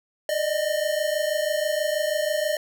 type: tone pair together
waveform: square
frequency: 596.1 / 622.3 Hz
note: D5 / D#5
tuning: +26 / 0 cents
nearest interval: minor second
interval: 74 cents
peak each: -26 dBFS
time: 0.29-2.57 s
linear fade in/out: 2 ms
effects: none